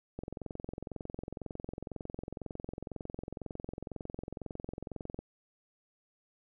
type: click train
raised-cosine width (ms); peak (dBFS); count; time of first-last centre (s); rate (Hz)
2; -26; 111; 0.19-5.19; 22
effects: none